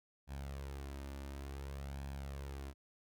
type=tone with flanger; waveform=sawtooth; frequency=69 Hz; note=C#2; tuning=7 cents flat; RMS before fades=-45 dBFS; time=0.27-2.74 s; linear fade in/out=50 ms; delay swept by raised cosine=1.2 to 3.4 ms; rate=0.56 Hz; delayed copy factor=+0.5; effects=none

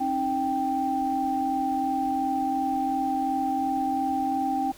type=tone cluster; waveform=sine; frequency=268.3 / 311.1 / 784 Hz; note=C4 / D#4 / G5; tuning=+44 / 0 / 0 cents; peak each=-29 / -32 / -25 dBFS; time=0-4.72 s; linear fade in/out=10 ms; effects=pink hiss -49 dBFS RMS until 4.77 s

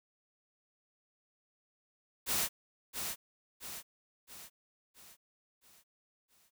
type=noise with echo; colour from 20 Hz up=white; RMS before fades=-32 dBFS; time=2.26-2.49 s; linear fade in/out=50 ms; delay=670 ms; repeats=6; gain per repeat=-6 dB; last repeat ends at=6.51 s; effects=none

